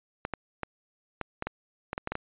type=clicks; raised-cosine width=0.5 ms; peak=-16 dBFS; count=11; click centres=0.251 / 0.337 / 0.633 / 1.213 / 1.424 / 1.47 / 1.931 / 1.979 / 2.074 / 2.12 / 2.154 s; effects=resampled to 8000 Hz